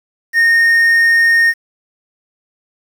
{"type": "tone with quantisation", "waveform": "triangle", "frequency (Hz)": 1843, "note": "A#6", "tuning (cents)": -20, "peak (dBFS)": -6, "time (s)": [0.33, 1.54], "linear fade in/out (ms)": 50, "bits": 6, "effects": []}